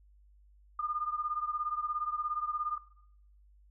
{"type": "beating tone pair", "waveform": "sine", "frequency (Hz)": [1209, 1226], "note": ["D6", "D#6"], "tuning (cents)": [50, -26], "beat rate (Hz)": 17, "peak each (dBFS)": [-33, -36], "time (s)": [0.79, 2.78], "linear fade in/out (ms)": 5, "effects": ["noise-tail reverb RT60 0.7 s tail -18 dB re dry", "added 50 Hz sine -58 dBFS peak until 3.7 s"]}